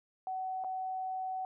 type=tone with dropouts; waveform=sine; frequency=752 Hz; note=F#5; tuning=28 cents sharp; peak=-34 dBFS; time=0.27-1.45 s; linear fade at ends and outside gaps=1 ms; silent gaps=0.639-0.645 s; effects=none